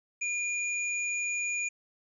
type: tone pair together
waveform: sine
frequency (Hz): 2422 / 6850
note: D#7 / A8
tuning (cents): -47 / -47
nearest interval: octave + tritone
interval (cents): 1800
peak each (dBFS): -30 / -35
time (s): 0.21-1.69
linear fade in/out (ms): 10
effects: none